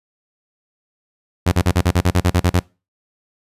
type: tone bursts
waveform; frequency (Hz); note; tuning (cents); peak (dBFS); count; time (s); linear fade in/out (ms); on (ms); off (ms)
sawtooth; 89.3; F2; +39; -8; 12; 1.46-2.599; 10; 61; 37
effects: noise-tail reverb RT60 0.3 s tail -24 dB re dry + resampled to 32000 Hz